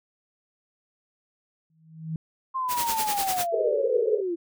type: tone with exponential growth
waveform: sine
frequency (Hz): 160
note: D#3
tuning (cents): +49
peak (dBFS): -25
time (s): 1.7-2.16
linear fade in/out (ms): 2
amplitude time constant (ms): 98
type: linear sweep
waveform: sine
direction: down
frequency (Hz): 1063 to 330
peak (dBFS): -25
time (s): 2.54-4.36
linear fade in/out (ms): 20
type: noise with tremolo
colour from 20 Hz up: white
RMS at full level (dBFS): -27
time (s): 2.68-3.47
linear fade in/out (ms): 50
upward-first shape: sine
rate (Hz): 10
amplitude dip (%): 75
type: band-pass noise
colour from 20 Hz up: white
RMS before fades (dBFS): -26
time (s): 3.52-4.22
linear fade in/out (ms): 20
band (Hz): 400 to 510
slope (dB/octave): 96
effects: none